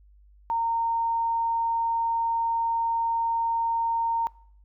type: tone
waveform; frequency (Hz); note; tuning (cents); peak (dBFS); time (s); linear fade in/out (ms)
sine; 920; A#5; -23; -23; 0.5-4.27; 0
effects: noise-tail reverb RT60 0.6 s tail -23 dB re dry + added 50 Hz sine -52 dBFS peak until 4.64 s